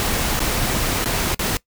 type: noise with dropouts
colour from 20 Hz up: pink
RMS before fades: -21 dBFS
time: 0-1.57 s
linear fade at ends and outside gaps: 0 ms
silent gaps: 0.393-0.403 / 1.044-1.058 / 1.346-1.393 s
effects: noise-tail reverb RT60 0.1 s tail -20 dB re dry